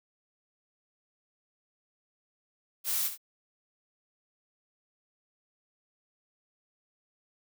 blue noise with echo, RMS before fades -30 dBFS, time 2.84-3.11 s, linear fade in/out 50 ms, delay 68 ms, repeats 1, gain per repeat -10 dB, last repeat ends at 3.178 s, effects none

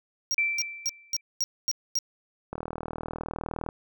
square tone bursts, 5620 Hz, F8, 10 cents sharp, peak -25 dBFS, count 7, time 0.31-1.988 s, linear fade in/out 0 ms, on 34 ms, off 240 ms
sine tone with exponential decay, 2338 Hz, D7, 8 cents flat, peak -20 dBFS, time 0.38-1.21 s, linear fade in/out 2 ms, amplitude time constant 180 ms
click train, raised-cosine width 1 ms, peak -19 dBFS, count 47, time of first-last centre 2.53-3.689 s, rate 39.7 Hz
effects none

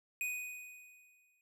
square tone with exponential decay, 2488 Hz, D#7, 1 cent flat, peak -34 dBFS, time 0.21-1.41 s, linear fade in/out 1 ms, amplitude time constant 260 ms, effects none

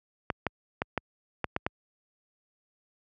clicks, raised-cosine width 0.5 ms, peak -12 dBFS, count 7, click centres 0.302 / 0.467 / 0.819 / 0.977 / 1.443 / 1.564 / 1.665 s, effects high-pass 60 Hz 12 dB/octave

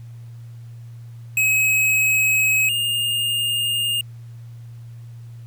square tone pair in turn, 2554 / 2827 Hz, D#7 / F7, +45 / +20 cents, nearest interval major second, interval 175 cents, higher second, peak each -16 / -20 dBFS, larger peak first, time 1.37-2.69 / 2.69-4.01 s, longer neither, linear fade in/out 2 ms, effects added 117 Hz sine -35 dBFS peak until 5.46 s + pink hiss -58 dBFS RMS until 5.46 s

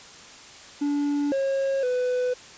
triangle tone with pitch steps, 288.6 / 543 / 499.2 Hz, D4 / C#5 / B4, -30 / -36 / +19 cents, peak -20 dBFS, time 0.81-2.34 s, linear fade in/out 10 ms, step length 510 ms, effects white hiss -45 dBFS RMS until 2.57 s + resampled to 16000 Hz

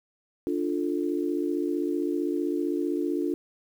sine chord, D minor, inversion none, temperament equal, 293.7 / 349.2 / 440 Hz, D4 / F4 / A4, 0 / 0 / 0 cents, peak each -28 / -28 / -34 dBFS, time 0.47-3.34 s, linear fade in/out 0 ms, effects 9-bit

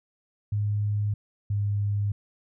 sine tone pair in turn, 103.83 / 102.16 Hz, G#2 / G#2, 0 / -28 cents, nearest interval unison, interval 28 cents, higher first, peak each -23 dBFS, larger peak neither, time 0.52-1.14 / 1.5-2.12 s, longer neither, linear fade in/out 5 ms, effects none

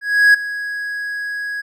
triangle tone with ADSR envelope, 1661.2 Hz, G#6, in tune, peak -4 dBFS, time 0.01-1.62 s, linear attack 330 ms, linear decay 9 ms, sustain -16 dB, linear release 20 ms, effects none

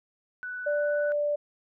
sine tone with vibrato, 1487 Hz, F#6, 8 cents sharp, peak -33 dBFS, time 0.43-1.12 s, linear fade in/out 0 ms, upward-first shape triangle, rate 19 Hz, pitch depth 14 cents each way
sine tone, 587.3 Hz, D5, in tune, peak -24 dBFS, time 0.66-1.36 s, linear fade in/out 10 ms
effects none

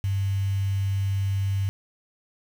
sine tone with quantisation, 98 Hz, G2, in tune, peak -22 dBFS, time 0.04-1.69 s, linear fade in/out 0 ms, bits 7, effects none

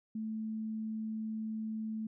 sine tone, 219.1 Hz, A3, 7 cents flat, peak -35 dBFS, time 0.15-2.07 s, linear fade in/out 5 ms, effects none

